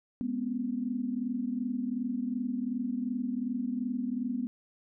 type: tone cluster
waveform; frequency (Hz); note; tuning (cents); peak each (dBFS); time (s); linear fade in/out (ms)
sine; 205.7 / 244.3 / 267; G#3 / B3 / C4; -16 / -19 / +35; -38 / -31 / -37; 0.21-4.47; 0
effects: none